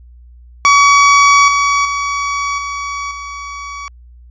30% pulse tone with level steps, 1134 Hz, C#6, 39 cents sharp, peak -3 / -8 / -13 / -17 / -22 dBFS, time 0.65-3.88 s, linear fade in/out 0 ms, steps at 1.48 / 1.85 / 2.58 / 3.11 s, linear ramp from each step 2 ms, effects added 60 Hz sine -37 dBFS peak until 4.3 s + resampled to 16000 Hz

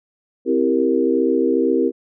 sine chord, C dominant seventh, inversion none, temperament equal, 261.6 / 329.6 / 392 / 466.2 Hz, C4 / E4 / G4 / Bb4, 0 / 0 / 0 / 0 cents, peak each -20 dBFS, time 0.45-1.92 s, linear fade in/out 50 ms, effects none

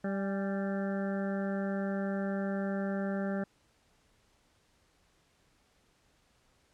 harmonic tone with a mistuned harmonic, 196 Hz, G3, in tune, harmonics 1 / 2 / 3 / 4 / 6 / 7 / 8 / 9, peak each -32 / -40 / -38 / -46 / -54 / -47 / -47 / -48 dBFS, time 0.04-3.44 s, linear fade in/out 5 ms, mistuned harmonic 4, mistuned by +43 cents, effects pink hiss -69 dBFS RMS until 6.73 s + low-pass 9000 Hz 12 dB/octave

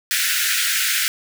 pink high-pass noise, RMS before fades -20 dBFS, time 0.11-1.08 s, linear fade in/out 0 ms, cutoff 1400 Hz, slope 96 dB/octave, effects none

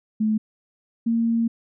sine tone pair in turn, 216.4 / 230.1 Hz, A3 / A#3, -29 / -22 cents, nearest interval minor second, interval 107 cents, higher second, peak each -18 dBFS, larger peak neither, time 0.2-0.38 / 1.06-1.48 s, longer second, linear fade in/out 10 ms, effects none

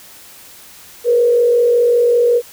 sine tone with frequency modulation, 479.2 Hz, A#4, 48 cents sharp, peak -9 dBFS, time 1.04-2.42 s, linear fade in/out 50 ms, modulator 45.3 Hz, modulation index 0.44, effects white hiss -40 dBFS RMS until 2.52 s

